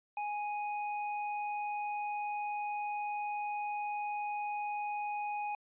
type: tone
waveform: square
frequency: 830.6 Hz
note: G#5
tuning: in tune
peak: -35 dBFS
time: 0.17-5.55 s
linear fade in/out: 2 ms
effects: resampled to 8000 Hz